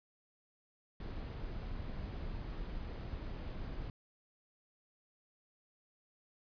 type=noise; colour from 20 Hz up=brown; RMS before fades=-42 dBFS; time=1-3.9 s; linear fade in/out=2 ms; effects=resampled to 11025 Hz